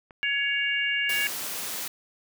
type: click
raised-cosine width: 0.5 ms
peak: -31 dBFS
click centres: 0.108 s
type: harmonic tone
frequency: 560 Hz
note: C#5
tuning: 18 cents sharp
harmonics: 3 / 4 / 5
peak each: -28 / -28 / -28 dBFS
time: 0.23-1.27 s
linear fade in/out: 0 ms
type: high-pass noise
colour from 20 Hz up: white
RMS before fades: -33 dBFS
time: 1.09-1.88 s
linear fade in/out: 5 ms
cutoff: 150 Hz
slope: 12 dB/octave
effects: none